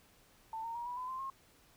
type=tone with pitch steps; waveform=sine; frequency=891 / 919.2 / 948.4 / 978.4 / 1009.4 / 1041.4 / 1074.4 Hz; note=A5 / A#5 / A#5 / B5 / B5 / C6 / C6; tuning=+22 / -25 / +30 / -16 / +38 / -8 / +46 cents; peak=-38 dBFS; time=0.53-1.3 s; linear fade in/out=2 ms; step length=110 ms; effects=pink hiss -65 dBFS RMS until 1.76 s